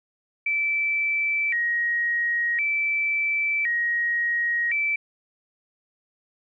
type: tone with vibrato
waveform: sine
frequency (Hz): 2093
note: C7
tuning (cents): 0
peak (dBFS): -21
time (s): 0.46-4.96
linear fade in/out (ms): 5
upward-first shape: square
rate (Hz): 0.47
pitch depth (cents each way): 180
effects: none